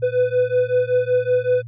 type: beating tone pair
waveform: triangle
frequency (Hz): 496.8 / 502.1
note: B4 / B4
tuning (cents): +10 / +29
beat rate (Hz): 5.3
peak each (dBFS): -17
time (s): 0.02-1.63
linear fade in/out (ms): 20
effects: added 117 Hz sine -32 dBFS peak until 1.67 s + resampled to 8000 Hz